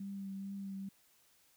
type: tone with vibrato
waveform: sine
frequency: 196 Hz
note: G3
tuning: in tune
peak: -40 dBFS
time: 0-0.89 s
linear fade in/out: 5 ms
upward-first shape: triangle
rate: 2.3 Hz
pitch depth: 22 cents each way
effects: white hiss -69 dBFS RMS until 1.56 s